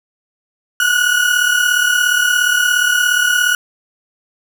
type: tone pair together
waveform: 35% pulse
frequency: 1442.9 / 1480 Hz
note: F#6 / F#6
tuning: -44 / 0 cents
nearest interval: unison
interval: 44 cents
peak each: -13 dBFS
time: 0.8-3.55 s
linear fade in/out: 2 ms
effects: none